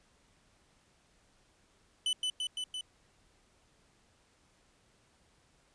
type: tone with echo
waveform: 45% pulse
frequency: 3003 Hz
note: F#7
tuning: 25 cents sharp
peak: -28 dBFS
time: 2.06-2.13 s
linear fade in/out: 2 ms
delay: 170 ms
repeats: 4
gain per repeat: -2 dB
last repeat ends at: 2.81 s
effects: pink hiss -68 dBFS RMS until 5.74 s + resampled to 22050 Hz